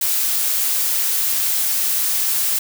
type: noise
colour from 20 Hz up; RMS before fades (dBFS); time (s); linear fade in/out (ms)
blue; -19; 0.01-2.59; 5
effects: none